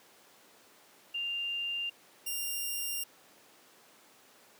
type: tone pair in turn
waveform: sine / 5% pulse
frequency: 2794 / 2794 Hz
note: F7 / F7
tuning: 0 / 0 cents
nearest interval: unison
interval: 0 cents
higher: neither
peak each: -32 / -24 dBFS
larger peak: second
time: 1.14-1.9 / 2.26-3.04 s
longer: second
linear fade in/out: 10 ms
effects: pink hiss -59 dBFS RMS until 4.59 s + high-pass 300 Hz 12 dB/octave